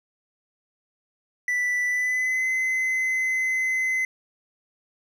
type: tone with pitch glide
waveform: triangle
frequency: 1975.5 to 2045 Hz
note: B6 to C7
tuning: 0 to -40 cents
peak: -20 dBFS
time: 1.48-4.05 s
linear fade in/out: 2 ms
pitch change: +60 cents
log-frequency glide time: 1.86-2.47 s
effects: none